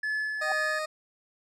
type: tone with tremolo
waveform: triangle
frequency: 1722 Hz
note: A6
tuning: 38 cents flat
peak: -25 dBFS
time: 0.03-0.79 s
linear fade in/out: 5 ms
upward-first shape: sine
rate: 2.2 Hz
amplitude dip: 35%
type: tone with exponential growth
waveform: sine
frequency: 767 Hz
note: G5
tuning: 38 cents flat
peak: -25 dBFS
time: 0.37-0.52 s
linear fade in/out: 1 ms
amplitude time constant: 32 ms
type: tone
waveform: 20% pulse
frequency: 619 Hz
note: D#5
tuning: 9 cents flat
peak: -25 dBFS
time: 0.41-0.86 s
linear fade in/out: 10 ms
effects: low-pass 9000 Hz 12 dB/octave